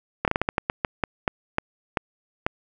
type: slowing click train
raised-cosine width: 0.5 ms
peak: -6 dBFS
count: 14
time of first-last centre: 0.25-2.465 s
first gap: 28 ms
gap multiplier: 1.27
effects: none